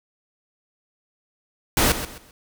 pink noise with echo, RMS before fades -18 dBFS, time 1.77-1.92 s, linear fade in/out 2 ms, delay 130 ms, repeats 3, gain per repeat -11 dB, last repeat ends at 2.31 s, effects none

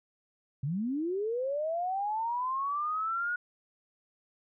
sine linear sweep, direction up, 126.7 to 1459 Hz, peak -29 dBFS, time 0.63-3.36 s, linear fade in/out 5 ms, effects none

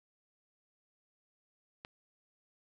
click, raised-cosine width 0.3 ms, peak -28 dBFS, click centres 1.849 s, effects none

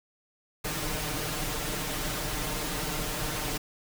pink noise with comb filter, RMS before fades -32 dBFS, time 0.64-3.58 s, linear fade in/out 10 ms, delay 6.6 ms, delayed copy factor +0.85, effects none

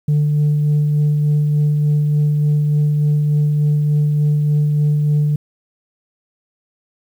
sine tone with tremolo, 148.6 Hz, D3, 21 cents sharp, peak -9 dBFS, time 0.08-5.36 s, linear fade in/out 5 ms, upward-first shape sine, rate 3.4 Hz, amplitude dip 30%, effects tanh soft clip ceiling -10 dBFS + 8-bit

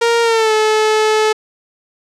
sawtooth tone with pitch glide, 466.2 to 432.5 Hz, A#4 to A4, 0 to -30 cents, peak -7 dBFS, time 0.01-1.33 s, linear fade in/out 10 ms, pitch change -130 cents, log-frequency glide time 0.22-0.53 s, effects low-pass 7000 Hz 12 dB/octave

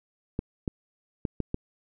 clicks, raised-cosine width 3 ms, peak -15 dBFS, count 5, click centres 0.391 / 0.678 / 1.252 / 1.403 / 1.544 s, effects none

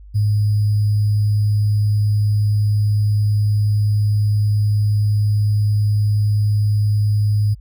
sine tone with sample-and-hold, 104.4 Hz, G#2, 10 cents sharp, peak -13 dBFS, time 0.14-7.55 s, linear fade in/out 20 ms, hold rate 4900 Hz, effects added 50 Hz sine -37 dBFS peak until 7.6 s

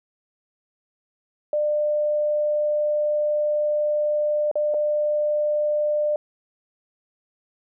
sine tone with dropouts, 598 Hz, D5, 31 cents sharp, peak -19 dBFS, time 1.53-6.16 s, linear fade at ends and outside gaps 2 ms, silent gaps 4.514-4.555 / 4.74-4.743 s, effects none

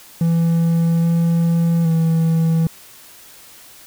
triangle tone with pitch steps, 166.7 / 167.8 / 163.3 Hz, E3 / E3 / E3, +20 / +31 / -16 cents, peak -11 dBFS, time 0.21-2.67 s, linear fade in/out 2 ms, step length 820 ms, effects white hiss -43 dBFS RMS until 3.86 s

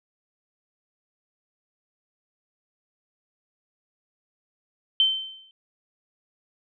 sine tone with exponential decay, 3094 Hz, G7, 23 cents flat, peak -14 dBFS, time 5-5.51 s, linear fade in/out 1 ms, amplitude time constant 110 ms, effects none

